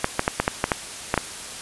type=clicks; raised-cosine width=0.5 ms; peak=-3 dBFS; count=9; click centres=0.044 / 0.194 / 0.279 / 0.4 / 0.479 / 0.641 / 0.718 / 1.141 / 1.177 s; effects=white hiss -35 dBFS RMS until 1.61 s + resampled to 24000 Hz